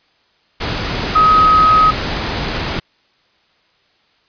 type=tone in noise; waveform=sine; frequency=1265 Hz; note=D#6; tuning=28 cents sharp; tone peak=-7 dBFS; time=1.15-1.91 s; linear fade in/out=10 ms; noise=pink; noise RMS=-20 dBFS; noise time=0.6-2.8 s; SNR=+10 dB; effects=white hiss -57 dBFS RMS until 4.28 s + resampled to 11025 Hz